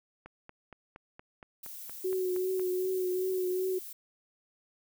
click train, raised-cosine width 0.5 ms, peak -32 dBFS, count 11, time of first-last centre 0.26-2.596 s, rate 4.28 Hz
violet noise, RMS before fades -44 dBFS, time 1.63-3.93 s, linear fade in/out 5 ms
sine tone with vibrato, 370 Hz, F#4, in tune, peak -28 dBFS, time 2.04-3.79 s, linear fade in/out 10 ms, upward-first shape triangle, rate 2.6 Hz, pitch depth 32 cents each way
effects none

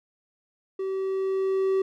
triangle tone with level ramp, 383.6 Hz, G4, 37 cents flat, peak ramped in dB -25 to -18 dBFS, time 0.79-1.82 s, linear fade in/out 5 ms, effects none

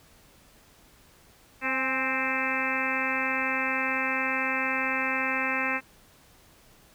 harmonic tone with a mistuned harmonic, 262.1 Hz, C4, 3 cents sharp, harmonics 1 / 2 / 3 / 4 / 5 / 6 / 7 / 8 / 9 / 10, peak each -35 / -37 / -37 / -35 / -36 / -34 / -33 / -33 / -35 / -32 dBFS, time 1.61-5.81 s, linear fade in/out 50 ms, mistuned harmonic 3, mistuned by +48 cents, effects pink hiss -57 dBFS RMS until 6.94 s

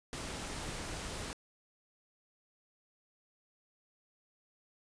pink noise, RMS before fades -41 dBFS, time 0.13-1.33 s, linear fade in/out 0 ms, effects resampled to 22050 Hz

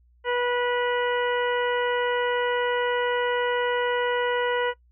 harmonic tone, 488.5 Hz, B4, 19 cents flat, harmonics 1 / 2 / 3 / 4 / 5 / 6, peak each -24 / -29 / -31 / -32 / -41 / -36 dBFS, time 0.24-4.74 s, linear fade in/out 50 ms, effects noise-tail reverb RT60 0.1 s tail -21 dB re dry + added 60 Hz sine -56 dBFS peak until 4.91 s

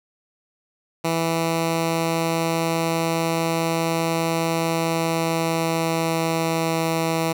10% pulse tone with pitch glide, 164.81 to 163.39 Hz, E3 to E3, 0 to -15 cents, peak -12 dBFS, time 1.04-7.33 s, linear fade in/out 10 ms, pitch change -15 cents, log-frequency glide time 4.63-6.9 s, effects none

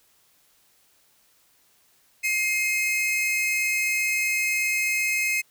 45% pulse tone pair together, 2117 / 2545 Hz, C7 / D#7, +20 / +39 cents, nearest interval minor third, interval 319 cents, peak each -25 dBFS, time 2.23-5.42 s, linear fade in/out 20 ms, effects white hiss -62 dBFS RMS until 5.5 s

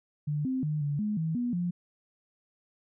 sine tone with pitch steps, 148.4 / 260.3 / 151.6 / 144.6 / 210.6 / 160.7 / 242.9 / 175.6 Hz, D3 / C4 / D#3 / D3 / G#3 / E3 / B3 / F3, +18 / -9 / -45 / -27 / +24 / -44 / -29 / +10 cents, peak -27 dBFS, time 0.27-1.71 s, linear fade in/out 10 ms, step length 180 ms, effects none

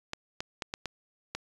clicks, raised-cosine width 0.2 ms, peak -16 dBFS, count 6, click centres 0.134 / 0.405 / 0.622 / 0.739 / 0.857 / 1.35 s, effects resampled to 24000 Hz

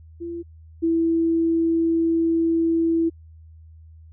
sine tone pair in turn, 340 / 330.1 Hz, F4 / E4, -46 / +2 cents, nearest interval minor second, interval 52 cents, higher first, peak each -28 / -17 dBFS, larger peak second, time 0.2-0.43 / 0.82-3.1 s, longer second, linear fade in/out 20 ms, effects added 80 Hz sine -43 dBFS peak until 4.12 s

